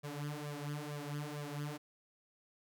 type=tone with flanger; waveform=sawtooth; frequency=146.83 Hz; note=D3; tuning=in tune; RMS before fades=-42 dBFS; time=0.03-1.78 s; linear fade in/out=20 ms; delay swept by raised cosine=1.7 to 6.2 ms; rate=2.2 Hz; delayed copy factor=+0.8; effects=none